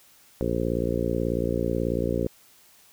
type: harmonic tone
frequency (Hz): 58.27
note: A#1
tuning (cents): 0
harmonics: 1 / 2 / 3 / 4 / 5 / 6 / 7 / 8 / 9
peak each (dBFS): -32 / -32 / -32 / -32 / -32 / -32 / -32 / -32 / -32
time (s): 0.41-2.27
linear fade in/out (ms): 0
effects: white hiss -56 dBFS RMS until 2.92 s